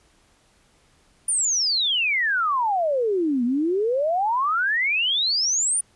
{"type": "exponential two-way sweep", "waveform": "sine", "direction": "down then up", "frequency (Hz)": [9640, 233.1, 9640], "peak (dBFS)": -19, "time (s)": [1.28, 5.81], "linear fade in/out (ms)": 5, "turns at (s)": 3.44, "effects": ["pink hiss -60 dBFS RMS until 5.95 s", "resampled to 24000 Hz"]}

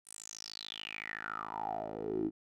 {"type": "tone with band-pass filter sweep", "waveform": "10% pulse", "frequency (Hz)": 53.7, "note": "A1", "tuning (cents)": -41, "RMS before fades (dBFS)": -40, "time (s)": [0.05, 2.31], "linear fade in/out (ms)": 50, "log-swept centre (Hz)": [9600, 300], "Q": 8.6, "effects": []}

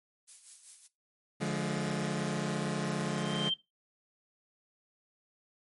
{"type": "noise with tremolo", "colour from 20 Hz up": "violet", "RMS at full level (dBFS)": -45, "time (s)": [0.27, 0.88], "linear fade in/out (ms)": 20, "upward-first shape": "sine", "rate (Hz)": 5.2, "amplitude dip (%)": 60}
{"type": "chord", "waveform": "sawtooth", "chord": "D diminished", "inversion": "none", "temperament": "just", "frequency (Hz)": [146.83, 176.2, 211.4], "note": ["D3", "F3", "Ab3"], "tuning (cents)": [0, 16, 31], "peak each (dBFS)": -31, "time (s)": [1.4, 3.5], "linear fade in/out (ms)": 20}
{"type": "tone with exponential growth", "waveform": "sine", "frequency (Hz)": 3141, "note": "G7", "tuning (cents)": 3, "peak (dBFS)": -26, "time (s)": [2.94, 3.54], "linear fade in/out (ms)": 5, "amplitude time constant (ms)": 130}
{"effects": ["noise-tail reverb RT60 0.2 s tail -17 dB re dry", "MP3 48 kbps"]}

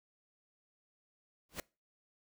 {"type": "noise with exponential growth", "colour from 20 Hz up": "pink", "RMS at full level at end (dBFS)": -36, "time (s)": [1.49, 1.6], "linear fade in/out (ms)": 2, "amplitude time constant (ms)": 22, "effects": ["noise-tail reverb RT60 0.3 s tail -24 dB re dry"]}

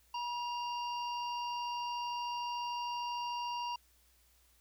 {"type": "harmonic tone with a mistuned harmonic", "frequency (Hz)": 932.3, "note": "A#5", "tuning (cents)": 0, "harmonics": [1, 3, 5, 6], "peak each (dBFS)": [-36, -44, -49, -54], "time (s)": [0.14, 3.76], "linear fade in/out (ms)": 5, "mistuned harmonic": 1, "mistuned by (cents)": 57, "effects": ["added 60 Hz sine -69 dBFS peak until 4.6 s", "white hiss -69 dBFS RMS until 4.6 s"]}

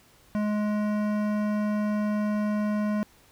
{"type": "tone with hard clipping", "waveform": "sine", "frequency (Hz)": 210, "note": "G#3", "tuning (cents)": 19, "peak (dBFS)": -26, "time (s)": [0.35, 3.03], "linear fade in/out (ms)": 0, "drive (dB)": 15, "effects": ["pink hiss -58 dBFS RMS until 3.31 s"]}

